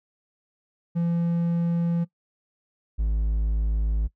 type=tone pair in turn; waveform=triangle; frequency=170 / 53.55 Hz; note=F3 / A1; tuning=-46 / -46 cents; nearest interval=octave + minor sixth; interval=2000 cents; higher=first; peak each=-19 dBFS; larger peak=neither; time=0.95-2.05 / 2.98-4.08 s; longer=neither; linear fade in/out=20 ms; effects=noise-tail reverb RT60 0.1 s tail -20 dB re dry